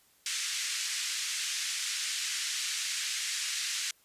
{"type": "band-pass noise", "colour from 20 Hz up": "white", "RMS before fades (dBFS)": -34, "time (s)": [0.26, 3.91], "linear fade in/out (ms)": 2, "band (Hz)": [1700, 7800], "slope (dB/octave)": 24, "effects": ["white hiss -65 dBFS RMS until 4.04 s", "resampled to 32000 Hz"]}